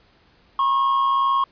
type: tone pair together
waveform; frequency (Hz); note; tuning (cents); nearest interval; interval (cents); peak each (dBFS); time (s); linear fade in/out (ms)
triangle; 963.9 / 1086; B5 / C#6; -42 / -36; major second; 206; -26 / -15; 0.59-1.44; 2
effects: pink hiss -57 dBFS RMS until 1.51 s + resampled to 11025 Hz